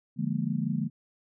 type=chord; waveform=sine; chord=Bb dominant seventh; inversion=first; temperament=equal with one note detuned; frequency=146.83 / 172.51 / 207.7 / 233.1 Hz; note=D3 / F3 / Ab3 / Bb3; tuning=0 / -21 / 0 / 0 cents; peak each=-32 dBFS; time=0.16-0.9 s; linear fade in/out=50 ms; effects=none